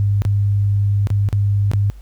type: tone with dropouts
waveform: sine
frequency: 101 Hz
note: G#2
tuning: 48 cents flat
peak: -13 dBFS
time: 0-1.9 s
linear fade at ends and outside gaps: 0 ms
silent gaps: 0.22-0.251 / 1.071-1.103 / 1.288-1.328 / 1.715-1.735 s
effects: added 50 Hz sine -35 dBFS peak until 2.01 s + pink hiss -55 dBFS RMS until 2.01 s